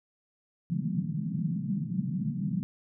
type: band-pass noise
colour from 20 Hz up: white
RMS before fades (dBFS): -31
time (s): 0.7-2.63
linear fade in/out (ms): 0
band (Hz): 140 to 210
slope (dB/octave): 48
effects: none